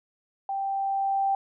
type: tone with level ramp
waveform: sine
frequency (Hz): 784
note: G5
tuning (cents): 0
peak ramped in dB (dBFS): -27 to -21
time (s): 0.49-1.35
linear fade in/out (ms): 2
effects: none